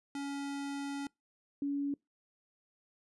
square / sine tone pair in turn, 280.7 / 282.8 Hz, C#4 / C#4, +22 / +35 cents, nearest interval unison, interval 13 cents, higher second, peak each -37 / -31 dBFS, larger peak second, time 0.15-1.07 / 1.62-1.94 s, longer first, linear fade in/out 2 ms, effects noise-tail reverb RT60 0.2 s tail -25 dB re dry + resampled to 24000 Hz

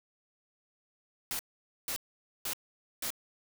white noise bursts, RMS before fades -35 dBFS, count 4, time 1.31-3.104 s, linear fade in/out 0 ms, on 81 ms, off 490 ms, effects none

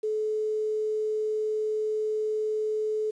sine tone with quantisation, 430.5 Hz, A4, 38 cents flat, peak -25 dBFS, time 0.03-3.11 s, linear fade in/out 10 ms, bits 9, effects resampled to 22050 Hz

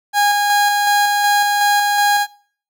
30% pulse tone with tremolo, 820 Hz, G#5, 22 cents flat, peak -9 dBFS, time 0.13-2.27 s, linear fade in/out 50 ms, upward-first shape square, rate 2.7 Hz, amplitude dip 25%, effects noise-tail reverb RT60 0.5 s tail -23 dB re dry

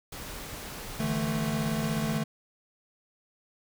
pink noise, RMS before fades -40 dBFS, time 0.12-2.18 s, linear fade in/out 5 ms
square chord, D suspended second, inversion none, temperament equal with one note detuned, 148.62 / 164.81 / 220 Hz, D3 / E3 / A3, +21 / 0 / 0 cents, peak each -33 / -35 / -31 dBFS, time 0.99-2.24 s, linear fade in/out 10 ms
effects none

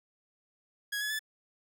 sawtooth tone with pitch steps, 1661.2 / 1699 / 1737.8 Hz, G#6 / G#6 / A6, 0 / +39 / -22 cents, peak -28 dBFS, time 0.92-1.193 s, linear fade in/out 10 ms, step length 91 ms, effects none

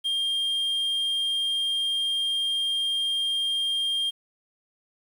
triangle tone, 3206 Hz, G7, 38 cents sharp, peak -22 dBFS, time 0.04-4.11 s, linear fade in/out 20 ms, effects 9-bit

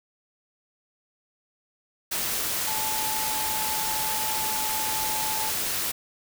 sine tone in noise, 870 Hz, A5, 20 cents flat, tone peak -31 dBFS, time 2.67-5.5 s, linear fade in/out 10 ms, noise white, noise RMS -28 dBFS, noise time 2.11-5.92 s, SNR -6 dB, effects none

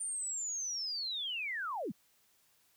sine linear sweep, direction down, 9140 to 140.6 Hz, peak -35 dBFS, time 0-1.92 s, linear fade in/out 10 ms, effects white hiss -70 dBFS RMS until 2.76 s

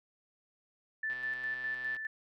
sine tone with tremolo, 1760 Hz, A6, in tune, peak -32 dBFS, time 1.03-2.07 s, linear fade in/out 5 ms, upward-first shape square, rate 4.9 Hz, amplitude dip 45%
click train, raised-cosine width 0.3 ms, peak -35 dBFS, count 110, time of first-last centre 1.1-1.965 s, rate 126 Hz
effects none

